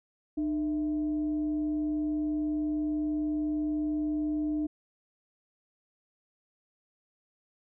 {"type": "tone with frequency modulation", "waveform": "sine", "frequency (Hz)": 302.3, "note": "D#4", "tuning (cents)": -50, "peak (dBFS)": -27, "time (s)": [0.37, 4.67], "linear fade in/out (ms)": 10, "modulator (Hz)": 358, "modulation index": 0.24, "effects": []}